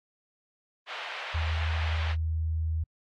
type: band-pass noise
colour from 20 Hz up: white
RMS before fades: -38 dBFS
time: 0.86-2.16 s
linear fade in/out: 50 ms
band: 590 to 3100 Hz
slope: 24 dB/octave
type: tone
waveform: sine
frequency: 80.1 Hz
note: E2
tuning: 49 cents flat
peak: -26 dBFS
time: 1.34-2.84 s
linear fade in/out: 10 ms
effects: AAC 48 kbps